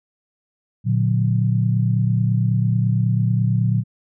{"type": "chord", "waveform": "sine", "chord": "Bb augmented", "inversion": "none", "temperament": "just", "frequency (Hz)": [116.54, 145.68, 182.1], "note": ["Bb2", "D3", "F#3"], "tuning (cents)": [0, -14, -27], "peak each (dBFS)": [-17, -23, -22], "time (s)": [0.84, 3.84], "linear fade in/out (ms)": 50, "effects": []}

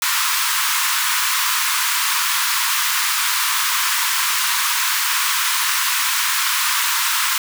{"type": "high-pass noise", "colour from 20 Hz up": "pink", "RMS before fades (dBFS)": -19, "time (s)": [0.02, 7.38], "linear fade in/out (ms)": 2, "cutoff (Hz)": 940, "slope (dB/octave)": 96, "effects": []}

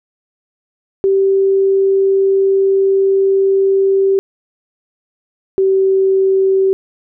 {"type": "tone pair in turn", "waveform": "sine", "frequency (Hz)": [388.8, 384.3], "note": ["G4", "G4"], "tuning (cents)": [-14, -34], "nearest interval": "unison", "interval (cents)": 20, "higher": "first", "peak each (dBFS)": -9, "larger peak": "neither", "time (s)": [[1.04, 4.19], [5.58, 6.73]], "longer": "first", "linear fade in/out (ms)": 0, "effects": []}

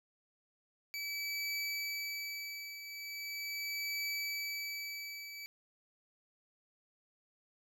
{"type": "tone with tremolo", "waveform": "25% pulse", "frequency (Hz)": 2300, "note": "D7", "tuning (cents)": -37, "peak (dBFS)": -31, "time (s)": [0.94, 5.46], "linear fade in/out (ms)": 0, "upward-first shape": "triangle", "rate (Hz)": 0.4, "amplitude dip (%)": 70, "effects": []}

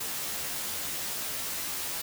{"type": "noise with comb filter", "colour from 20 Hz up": "white", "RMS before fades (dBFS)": -34, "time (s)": [0, 2.02], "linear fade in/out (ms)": 10, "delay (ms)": 14, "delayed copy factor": 1, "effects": []}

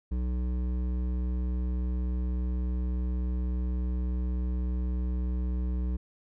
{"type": "tone with hard clipping", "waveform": "triangle", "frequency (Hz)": 61.74, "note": "B1", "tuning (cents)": 0, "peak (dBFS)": -29, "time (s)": [0.11, 5.97], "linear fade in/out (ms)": 10, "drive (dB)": 15, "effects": []}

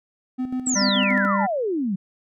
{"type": "tone with tremolo", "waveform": "triangle", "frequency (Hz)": 255, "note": "C4", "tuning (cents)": -44, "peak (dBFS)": -20, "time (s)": [0.38, 1.27], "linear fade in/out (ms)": 20, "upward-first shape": "square", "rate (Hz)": 6.9, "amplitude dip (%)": 60}
{"type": "exponential sweep", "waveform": "sine", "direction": "down", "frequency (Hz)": [8070, 178.4], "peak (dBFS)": -21, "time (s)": [0.66, 1.96], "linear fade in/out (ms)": 10}
{"type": "harmonic tone", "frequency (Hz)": 198.5, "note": "G3", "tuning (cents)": 22, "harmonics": [1, 3, 5, 7, 9, 10], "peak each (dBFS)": [-22, -27, -29, -30, -32, -32], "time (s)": [0.75, 1.47], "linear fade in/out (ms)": 20}
{"effects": []}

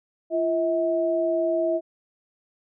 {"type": "tone pair together", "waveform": "sine", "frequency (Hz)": [341.5, 644], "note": ["F4", "E5"], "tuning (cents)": [-39, -41], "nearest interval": "major seventh", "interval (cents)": 1098, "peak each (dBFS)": [-25, -22], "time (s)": [0.3, 1.81], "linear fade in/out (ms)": 50, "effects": []}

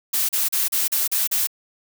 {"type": "noise bursts", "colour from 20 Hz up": "blue", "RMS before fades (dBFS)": -21, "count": 7, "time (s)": [0.13, 1.472], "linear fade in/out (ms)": 10, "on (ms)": 160, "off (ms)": 37, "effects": []}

